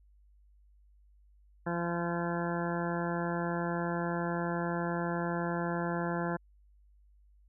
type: harmonic tone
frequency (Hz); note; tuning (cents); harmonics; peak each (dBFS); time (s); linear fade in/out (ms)
171.6; F3; -30; 1 / 2 / 3 / 4 / 5 / 6 / 8 / 9 / 10; -34 / -37 / -39 / -40 / -41 / -42 / -43 / -44 / -44; 1.66-6.37; 10
effects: added 50 Hz sine -59 dBFS peak until 7.48 s